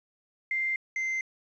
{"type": "tone pair in turn", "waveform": ["sine", "triangle"], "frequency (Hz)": [2093, 2080], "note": ["C7", "C7"], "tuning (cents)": [0, -11], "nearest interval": "unison", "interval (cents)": 11, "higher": "first", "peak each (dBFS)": -26, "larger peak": "neither", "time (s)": [[0.51, 0.76], [0.96, 1.21]], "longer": "neither", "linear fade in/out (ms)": 2, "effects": ["resampled to 16000 Hz", "10-bit"]}